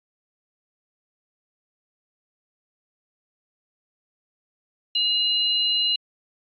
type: tone pair together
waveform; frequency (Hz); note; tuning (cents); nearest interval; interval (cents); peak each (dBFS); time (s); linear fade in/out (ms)
sine; 2857 / 4040; F7 / B7; +39 / +39; tritone; 600; -22; 4.95-5.96; 5
effects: AAC 48 kbps